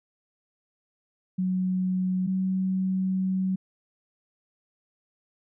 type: tone pair in turn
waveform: sine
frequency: 185 / 188.13 Hz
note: F#3 / F#3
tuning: 0 / +29 cents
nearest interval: unison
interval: 29 cents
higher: second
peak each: -23 dBFS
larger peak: neither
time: 1.38-2.27 / 2.27-3.56 s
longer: second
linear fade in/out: 10 ms
effects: none